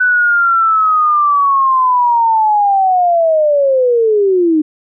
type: linear sweep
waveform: sine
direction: down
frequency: 1500 to 300 Hz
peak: -8 dBFS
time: 0-4.62 s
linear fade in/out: 10 ms
effects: none